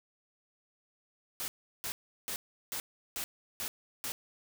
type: noise bursts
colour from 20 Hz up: white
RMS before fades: -37 dBFS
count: 7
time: 1.4-4.12 s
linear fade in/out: 0 ms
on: 80 ms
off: 360 ms
effects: none